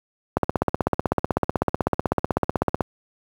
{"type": "click train", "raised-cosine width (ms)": 1, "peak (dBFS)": -4, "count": 40, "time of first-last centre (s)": [0.37, 2.808], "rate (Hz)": 16, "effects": ["high-pass 60 Hz 12 dB/octave", "7-bit"]}